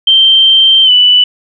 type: tone with pitch glide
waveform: sine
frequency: 3136 to 2975 Hz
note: G7 to F#7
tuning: 0 to +9 cents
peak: -3 dBFS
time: 0.07-1.24 s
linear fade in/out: 5 ms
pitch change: -91 cents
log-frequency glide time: 0.84-0.91 s
effects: none